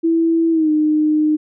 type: tone with pitch glide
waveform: sine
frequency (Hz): 329.6 to 305.8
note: E4 to D#4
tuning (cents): 0 to -30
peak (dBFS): -12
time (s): 0.03-1.37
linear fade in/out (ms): 20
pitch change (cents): -130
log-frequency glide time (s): 0.51-0.7
effects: none